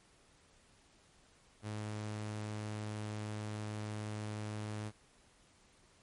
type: tone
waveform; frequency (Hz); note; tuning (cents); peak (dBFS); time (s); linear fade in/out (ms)
sawtooth; 106.4; G#2; +42; -35; 1.62-4.92; 50
effects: pink hiss -66 dBFS RMS until 6.02 s + MP3 48 kbps